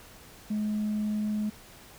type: tone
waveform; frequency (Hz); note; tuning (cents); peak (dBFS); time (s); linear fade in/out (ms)
sine; 211.8; G#3; +34; -25; 0.5-1.5; 10
effects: tanh soft clip ceiling -24 dBFS + pink hiss -51 dBFS RMS until 1.98 s